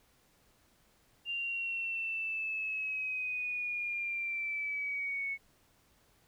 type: linear sweep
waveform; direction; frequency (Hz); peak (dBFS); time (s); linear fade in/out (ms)
sine; down; 2794 to 2200; -33; 1.25-5.38; 50
effects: pink hiss -68 dBFS RMS until 6.27 s